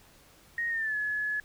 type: tone with pitch glide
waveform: sine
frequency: 1868 to 1703.1 Hz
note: A#6 to G#6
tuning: +3 to +43 cents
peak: -28 dBFS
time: 0.58-1.4 s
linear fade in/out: 2 ms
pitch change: -160 cents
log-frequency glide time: 0.69-0.96 s
effects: pink hiss -58 dBFS RMS until 1.44 s